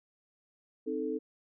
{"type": "chord", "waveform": "sine", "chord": "A diminished", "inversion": "first", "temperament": "equal", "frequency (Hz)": [261.6, 311.1, 440], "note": ["C4", "Eb4", "A4"], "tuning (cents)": [0, 0, 0], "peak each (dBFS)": [-37, -36, -34], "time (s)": [0.86, 1.19], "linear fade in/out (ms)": 20, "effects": []}